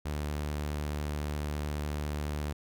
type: tone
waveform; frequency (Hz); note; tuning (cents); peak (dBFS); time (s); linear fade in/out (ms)
sawtooth; 74.2; D2; +18; -28; 0.05-2.53; 10
effects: none